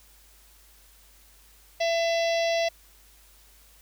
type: harmonic tone with a mistuned harmonic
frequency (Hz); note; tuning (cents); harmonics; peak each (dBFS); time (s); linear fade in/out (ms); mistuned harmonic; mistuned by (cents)
670; E5; +28; 1 / 3 / 4 / 5 / 6 / 7 / 8 / 9; -23 / -33 / -35 / -37 / -39 / -40 / -41 / -42; 1.8-2.69; 10; 9; -39
effects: added 50 Hz sine -57 dBFS peak until 3.81 s + white hiss -57 dBFS RMS until 3.81 s